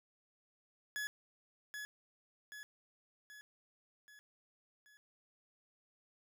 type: tone with echo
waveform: 40% pulse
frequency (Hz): 1695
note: G#6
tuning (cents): +35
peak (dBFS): -37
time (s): 0.96-1.07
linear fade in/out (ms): 0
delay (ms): 780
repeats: 5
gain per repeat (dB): -5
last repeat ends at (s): 4.97
effects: none